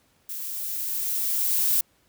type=noise with level ramp; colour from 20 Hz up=violet; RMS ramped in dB=-34 to -21 dBFS; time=0.29-1.81 s; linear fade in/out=5 ms; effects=pink hiss -64 dBFS RMS until 2.08 s + high-pass 60 Hz 12 dB/octave